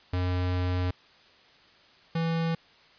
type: tone pair in turn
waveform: square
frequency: 90.4 / 164.84 Hz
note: F#2 / E3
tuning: -40 / 0 cents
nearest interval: minor seventh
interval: 1040 cents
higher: second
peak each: -26 dBFS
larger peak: neither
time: 0.13-0.91 / 2.15-2.55 s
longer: first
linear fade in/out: 5 ms
effects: white hiss -57 dBFS RMS until 2.98 s + resampled to 11025 Hz